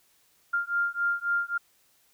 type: beating tone pair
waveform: sine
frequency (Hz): 1396.9 / 1400.6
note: F6 / F6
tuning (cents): 0 / +5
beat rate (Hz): 3.7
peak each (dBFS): -28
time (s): 0.53-1.58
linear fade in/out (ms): 10
effects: white hiss -65 dBFS RMS until 2.13 s